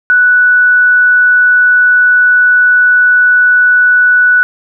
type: tone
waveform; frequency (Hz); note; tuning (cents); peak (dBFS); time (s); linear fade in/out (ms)
sine; 1480; F#6; 0; -4; 0.1-4.43; 0
effects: none